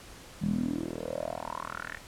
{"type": "tone with band-pass filter sweep", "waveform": "10% pulse", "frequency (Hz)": 40.36, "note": "E1", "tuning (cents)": -36, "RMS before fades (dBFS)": -34, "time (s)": [0.41, 1.98], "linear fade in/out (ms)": 20, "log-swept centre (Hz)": [180, 1900], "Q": 5.9, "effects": ["pink hiss -49 dBFS RMS until 2.07 s", "low-pass 11000 Hz 12 dB/octave"]}